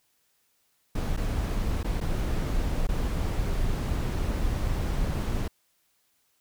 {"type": "noise with dropouts", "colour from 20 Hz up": "brown", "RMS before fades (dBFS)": -27, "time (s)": [0.95, 5.48], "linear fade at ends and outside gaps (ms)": 5, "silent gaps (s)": [[1.166, 1.173], [1.831, 1.844], [2.004, 2.01], [2.871, 2.888]], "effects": ["white hiss -70 dBFS RMS until 6.4 s"]}